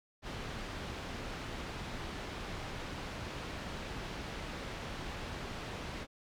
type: low-pass noise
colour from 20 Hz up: pink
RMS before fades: -42 dBFS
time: 0.22-6.07 s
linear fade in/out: 50 ms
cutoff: 4000 Hz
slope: 12 dB/octave
effects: none